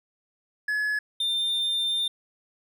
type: tone pair in turn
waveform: triangle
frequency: 1700 / 3602 Hz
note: G#6 / A7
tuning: +40 / +40 cents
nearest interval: octave + minor second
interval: 1300 cents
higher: second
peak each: -22 dBFS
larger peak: neither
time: 0.68-0.99 / 1.2-2.08 s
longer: second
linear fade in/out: 5 ms
effects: none